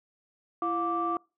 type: tone cluster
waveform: sine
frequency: 336.6 / 711 / 1171 Hz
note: E4 / F5 / D6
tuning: +36 / +31 / -5 cents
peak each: -31 / -33 / -28 dBFS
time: 0.62-1.17 s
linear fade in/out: 2 ms
effects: noise-tail reverb RT60 0.3 s tail -26 dB re dry + tanh soft clip ceiling -18 dBFS